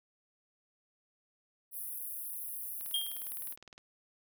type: high-pass noise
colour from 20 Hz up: pink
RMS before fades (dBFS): -41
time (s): 1.71-3.56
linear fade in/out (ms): 50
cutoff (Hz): 10000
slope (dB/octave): 96
type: click train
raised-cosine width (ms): 0.2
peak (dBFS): -34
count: 20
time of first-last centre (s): 2.81-3.779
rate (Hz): 19.6
type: tone with exponential decay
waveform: square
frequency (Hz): 3220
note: G7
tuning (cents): +46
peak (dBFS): -28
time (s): 2.94-3.3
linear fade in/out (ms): 2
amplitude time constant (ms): 77
effects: none